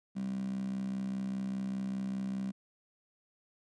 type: tone with high-pass filter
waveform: 15% pulse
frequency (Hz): 65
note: C2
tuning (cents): -11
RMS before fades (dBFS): -36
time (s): 0.15-2.52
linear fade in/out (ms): 20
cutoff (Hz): 200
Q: 8.4
effects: resampled to 22050 Hz